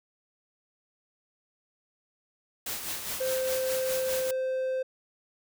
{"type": "noise with tremolo", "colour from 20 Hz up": "white", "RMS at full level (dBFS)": -33, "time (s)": [2.66, 4.31], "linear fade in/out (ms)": 5, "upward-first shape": "sine", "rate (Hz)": 4.9, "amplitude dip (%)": 50}
{"type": "tone", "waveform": "triangle", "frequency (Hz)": 520, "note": "C5", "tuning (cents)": -11, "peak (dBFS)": -25, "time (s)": [3.2, 4.83], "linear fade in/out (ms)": 10}
{"effects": []}